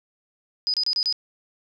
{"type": "tone bursts", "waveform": "sine", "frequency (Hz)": 4978, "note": "D#8", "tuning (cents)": 0, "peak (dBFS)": -20, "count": 5, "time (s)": [0.67, 1.126], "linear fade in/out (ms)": 0, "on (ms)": 68, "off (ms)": 29, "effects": []}